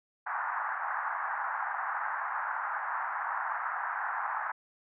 pink band-pass noise, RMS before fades -34 dBFS, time 0.26-4.52 s, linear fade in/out 10 ms, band 800 to 1700 Hz, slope 48 dB/octave, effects none

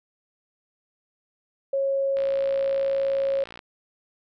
sine tone, 547 Hz, C#5, 23 cents flat, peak -21 dBFS, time 1.73-3.44 s, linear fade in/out 5 ms
click train, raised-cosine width 0.3 ms, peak -24 dBFS, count 85, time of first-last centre 2.17-3.591 s, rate 59.1 Hz
effects none

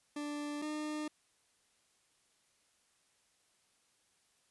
40% pulse tone pair in turn, 293.7 / 303.4 Hz, D4 / D#4, 0 / -44 cents, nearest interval minor second, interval 56 cents, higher second, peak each -37 / -36 dBFS, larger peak second, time 0.16-0.62 / 0.62-1.08 s, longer neither, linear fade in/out 5 ms, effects white hiss -73 dBFS RMS until 4.5 s + resampled to 24000 Hz

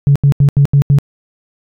sine tone bursts, 141.1 Hz, C#3, 31 cents sharp, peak -4 dBFS, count 6, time 0.07-0.986 s, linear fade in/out 0 ms, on 86 ms, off 80 ms, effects tanh soft clip ceiling -1 dBFS

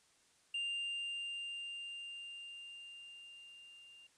triangle tone with level ramp, 2794 Hz, F7, in tune, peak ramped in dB -34 to -55 dBFS, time 0.54-4.07 s, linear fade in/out 5 ms, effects white hiss -70 dBFS RMS until 4.17 s + resampled to 22050 Hz

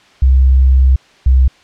sine tone pair in turn, 65.41 / 64.73 Hz, C2 / C2, 0 / -18 cents, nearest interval unison, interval 18 cents, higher first, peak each -5 dBFS, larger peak neither, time 0.22-0.96 / 1.26-1.48 s, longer first, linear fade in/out 5 ms, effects white hiss -46 dBFS RMS until 1.63 s + low-pass 4000 Hz 12 dB/octave

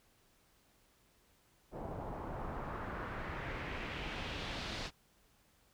pink noise with low-pass filter sweep, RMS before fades -42 dBFS, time 1.71-4.91 s, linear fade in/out 50 ms, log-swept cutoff 670 to 4700 Hz, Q 1.7, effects pink hiss -70 dBFS RMS until 5.73 s

